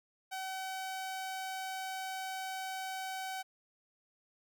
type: tone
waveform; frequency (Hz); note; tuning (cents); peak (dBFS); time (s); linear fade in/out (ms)
sawtooth; 760; F#5; +46; -34; 0.31-3.43; 20
effects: none